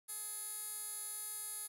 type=tone with band-pass filter; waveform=15% pulse; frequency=423.5 Hz; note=G#4; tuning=34 cents sharp; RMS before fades=-44 dBFS; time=0.08-1.68 s; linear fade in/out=20 ms; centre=11000 Hz; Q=8.8; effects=none